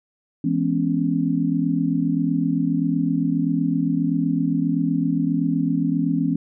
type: chord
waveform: sine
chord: C# minor seventh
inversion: first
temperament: just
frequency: 166.31 / 207.9 / 249.5 / 277.2 Hz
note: E3 / G#3 / B3 / C#4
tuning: +16 / +2 / +18 / 0 cents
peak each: -23 / -28 / -24 / -22 dBFS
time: 0.44-6.36 s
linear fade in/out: 5 ms
effects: none